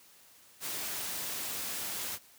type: noise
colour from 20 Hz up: white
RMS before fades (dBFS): -37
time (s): 0.6-2.19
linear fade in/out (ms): 50
effects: white hiss -59 dBFS RMS until 2.38 s + high-pass 80 Hz 12 dB/octave